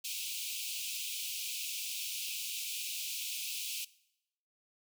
pink high-pass noise, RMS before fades -39 dBFS, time 0.04-3.85 s, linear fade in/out 10 ms, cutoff 2400 Hz, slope 96 dB/octave, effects noise-tail reverb RT60 0.8 s tail -20 dB re dry

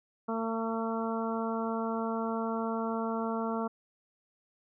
harmonic tone, 225.8 Hz, A3, 45 cents sharp, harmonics 1 / 2 / 3 / 4 / 5 / 6, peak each -33 / -36 / -38 / -39 / -40 / -41 dBFS, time 0.28-3.68 s, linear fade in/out 10 ms, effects none

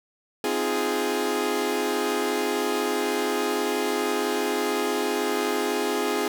sawtooth chord, F minor seventh, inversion second, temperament equal with one note detuned, 259.4 / 311.1 / 349.2 / 415.3 Hz, C4 / Eb4 / F4 / Ab4, -15 / 0 / 0 / 0 cents, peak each -27 / -28 / -26 / -22 dBFS, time 0.44-6.28 s, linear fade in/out 2 ms, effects none

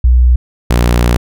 sine / sawtooth tone pair in turn, 61.5 / 59.65 Hz, B1 / A#1, -7 / +41 cents, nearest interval minor second, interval 52 cents, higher first, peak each -4 dBFS, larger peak neither, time 0.04-0.36 / 0.7-1.17 s, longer second, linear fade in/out 5 ms, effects none

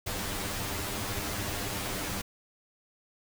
pink noise with comb filter, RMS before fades -34 dBFS, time 0.06-2.22 s, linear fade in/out 10 ms, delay 10 ms, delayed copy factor +0.85, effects none

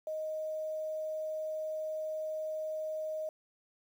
sine tone with quantisation, 624 Hz, D#5, 5 cents sharp, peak -34 dBFS, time 0.07-3.29 s, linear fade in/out 2 ms, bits 10, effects none

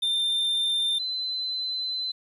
triangle / sine tone pair in turn, 3592 / 4045 Hz, A7 / B7, +35 / +41 cents, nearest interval major second, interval 206 cents, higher second, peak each -21 / -27 dBFS, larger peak first, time 0.02-0.99 / 0.99-2.12 s, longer second, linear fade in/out 10 ms, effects resampled to 32000 Hz + 10-bit

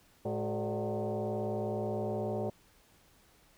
sine tone with frequency modulation, 110 Hz, A2, in tune, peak -31 dBFS, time 0.25-2.5 s, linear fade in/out 5 ms, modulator 161 Hz, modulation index 3.8, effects pink hiss -64 dBFS RMS until 3.57 s

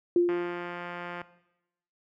sine tone with exponential decay, 349.2 Hz, F4, in tune, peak -17 dBFS, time 0.16-0.95 s, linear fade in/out 2 ms, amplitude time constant 170 ms
click train, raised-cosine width 0.5 ms, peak -23 dBFS, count 163, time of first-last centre 0.29-1.216 s, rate 175 Hz
effects noise-tail reverb RT60 0.9 s tail -17 dB re dry + high-pass 60 Hz 12 dB/octave

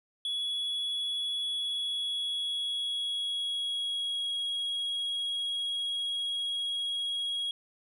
sine tone with pitch glide, 3378 to 3305 Hz, G#7 to G#7, +29 to -9 cents, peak -27 dBFS, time 0.25-7.51 s, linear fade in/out 2 ms, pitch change -38 cents, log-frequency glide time 1.39-4.39 s, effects tanh soft clip ceiling -29 dBFS

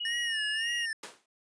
sine tone with pitch glide, 2902 to 2837 Hz, F#7 to F7, -34 to +27 cents, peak -32 dBFS, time 0-0.86 s, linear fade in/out 10 ms, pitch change -39 cents, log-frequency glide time 0.23-0.68 s
square tone with vibrato, 1803 Hz, A6, 42 cents sharp, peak -32 dBFS, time 0.05-0.93 s, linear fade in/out 2 ms, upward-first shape sine, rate 1.8 Hz, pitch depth 100 cents each way
pink noise with exponential decay, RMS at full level -36 dBFS, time 1.03-1.26 s, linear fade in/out 5 ms, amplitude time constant 49 ms
effects high-pass 400 Hz 12 dB/octave + resampled to 22050 Hz

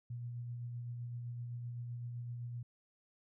sine tone with tremolo, 120.2 Hz, B2, 46 cents flat, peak -39 dBFS, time 0.1-2.63 s, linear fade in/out 5 ms, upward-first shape sine, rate 7.8 Hz, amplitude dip 25%, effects none

